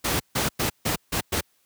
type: noise bursts at uneven times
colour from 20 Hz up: pink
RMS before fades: -24 dBFS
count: 6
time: 0.04-0.2 / 0.35-0.49 / 0.59-0.7 / 0.85-0.96 / 1.12-1.21 / 1.32-1.41 s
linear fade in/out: 10 ms
effects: white hiss -66 dBFS RMS until 1.65 s + high-pass 60 Hz 12 dB/octave